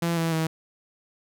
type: tone with pitch steps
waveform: sawtooth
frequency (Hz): 169.1 / 164.76 / 160.53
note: E3 / E3 / E3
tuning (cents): +44 / -1 / -46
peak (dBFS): -19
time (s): 0.02-0.47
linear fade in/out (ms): 5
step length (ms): 150
effects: none